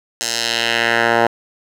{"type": "tone with band-pass filter sweep", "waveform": "10% pulse", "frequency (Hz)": 116.54, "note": "A#2", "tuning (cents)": 0, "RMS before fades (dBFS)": -17, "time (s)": [0.21, 1.27], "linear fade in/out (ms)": 0, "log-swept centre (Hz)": [6700, 960], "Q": 1.4, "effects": ["7-bit"]}